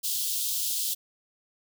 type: high-pass noise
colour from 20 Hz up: white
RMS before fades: -29 dBFS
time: 0.03-0.95 s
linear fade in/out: 20 ms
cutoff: 3100 Hz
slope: 48 dB/octave
effects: none